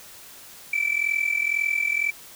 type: tone with amplitude modulation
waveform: sine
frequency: 2324 Hz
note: D7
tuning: 19 cents flat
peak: -16 dBFS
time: 0.73-2.11 s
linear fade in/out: 5 ms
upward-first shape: sine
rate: 42 Hz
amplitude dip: 85%
effects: tanh soft clip ceiling -16 dBFS + white hiss -45 dBFS RMS until 2.35 s